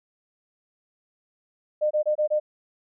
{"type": "tone bursts", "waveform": "sine", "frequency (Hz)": 606, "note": "D#5", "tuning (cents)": -46, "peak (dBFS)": -19, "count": 5, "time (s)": [1.81, 2.4], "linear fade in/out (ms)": 20, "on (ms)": 98, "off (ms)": 25, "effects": []}